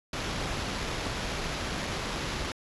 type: noise with sample-and-hold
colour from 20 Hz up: pink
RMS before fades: -33 dBFS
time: 0.13-2.52 s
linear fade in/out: 2 ms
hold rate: 8820 Hz
effects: resampled to 24000 Hz

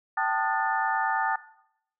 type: tone cluster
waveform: sine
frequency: 775 / 884 / 1228 / 1454 / 1770 Hz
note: G5 / A5 / D#6 / F#6 / A6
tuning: -20 / +8 / -23 / -31 / +10 cents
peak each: -30 / -28 / -31 / -32 / -31 dBFS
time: 0.17-1.36 s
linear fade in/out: 5 ms
effects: noise-tail reverb RT60 0.7 s tail -17 dB re dry

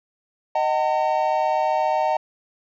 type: tone cluster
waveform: triangle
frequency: 622 / 757 / 905 Hz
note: D#5 / F#5 / A5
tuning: -1 / +39 / +48 cents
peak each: -21 dBFS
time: 0.55-2.17 s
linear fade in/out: 5 ms
effects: resampled to 16000 Hz

